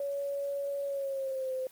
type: tone with pitch glide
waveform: sine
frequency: 562 to 518.3 Hz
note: C#5 to C5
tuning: +24 to -16 cents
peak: -31 dBFS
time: 0-1.67 s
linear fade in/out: 2 ms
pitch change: -140 cents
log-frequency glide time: 0.85-1.53 s
effects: white hiss -57 dBFS RMS until 1.71 s + Opus 24 kbps